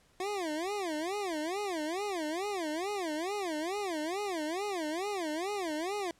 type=tone with vibrato; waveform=25% pulse; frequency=354.3 Hz; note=F4; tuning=25 cents sharp; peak=-29 dBFS; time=0.2-6.11 s; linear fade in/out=2 ms; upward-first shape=sine; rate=2.3 Hz; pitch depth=280 cents each way; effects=pink hiss -66 dBFS RMS until 6.19 s + low-pass 10000 Hz 12 dB/octave